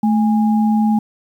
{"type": "tone pair together", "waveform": "sine", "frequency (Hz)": [217.7, 821.9], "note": ["A3", "G#5"], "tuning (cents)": [-18, -18], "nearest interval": "octave + major seventh", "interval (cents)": 2300, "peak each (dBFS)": [-12, -22], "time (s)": [0.03, 0.99], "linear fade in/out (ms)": 5, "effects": ["8-bit"]}